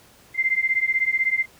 sine beating tone pair, 2079 / 2095 Hz, C7 / C7, -12 / +2 cents, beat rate 16 Hz, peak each -22 dBFS, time 0.34-1.46 s, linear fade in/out 50 ms, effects pink hiss -52 dBFS RMS until 1.59 s + high-pass 60 Hz 12 dB/octave

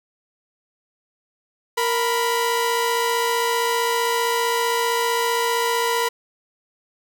sawtooth tone pair together, 466.2 / 987.8 Hz, A#4 / B5, 0 / 0 cents, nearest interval octave + minor second, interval 1300 cents, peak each -18 dBFS, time 1.77-6.09 s, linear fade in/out 10 ms, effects none

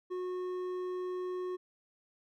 triangle tone with hard clipping, 364.7 Hz, F#4, 25 cents flat, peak -36 dBFS, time 0.1-1.57 s, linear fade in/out 20 ms, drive 10 dB, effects none

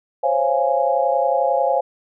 sine chord, Db major seventh, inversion third, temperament equal with one note detuned, 523.3 / 554.4 / 689.2 / 830.6 Hz, C5 / Db5 / F5 / Ab5, 0 / 0 / -23 / 0 cents, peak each -21 dBFS, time 0.23-1.81 s, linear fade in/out 10 ms, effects none

